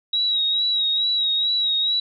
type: tone with vibrato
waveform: sine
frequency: 3837 Hz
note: A#7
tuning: 49 cents sharp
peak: -18 dBFS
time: 0.13-2 s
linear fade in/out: 5 ms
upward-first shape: sine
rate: 2.3 Hz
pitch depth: 43 cents each way
effects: none